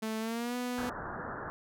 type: tone with pitch glide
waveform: sawtooth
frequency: 220 to 246.9 Hz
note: A3 to B3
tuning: 0 to 0 cents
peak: -29 dBFS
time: 0.02-0.9 s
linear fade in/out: 10 ms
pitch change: +200 cents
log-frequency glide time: 0.19-0.56 s
type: low-pass noise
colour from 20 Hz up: white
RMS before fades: -40 dBFS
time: 0.78-1.5 s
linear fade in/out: 0 ms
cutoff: 1700 Hz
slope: 96 dB/octave
effects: none